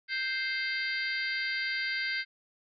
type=harmonic tone with a mistuned harmonic; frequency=523.3 Hz; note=C5; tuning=in tune; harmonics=3 / 4 / 5 / 6 / 7 / 8 / 9; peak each=-34 / -33 / -45 / -44 / -44 / -44 / -38 dBFS; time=0.08-2.25 s; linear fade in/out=50 ms; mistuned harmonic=7; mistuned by=+23 cents; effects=none